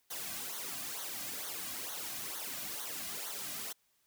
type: noise with flanger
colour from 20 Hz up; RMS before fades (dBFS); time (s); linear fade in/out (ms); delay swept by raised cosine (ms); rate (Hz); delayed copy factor
white; -41; 0.1-3.73; 10; 0.39 to 2.29; 2.2; -0.75
effects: white hiss -74 dBFS RMS until 4.06 s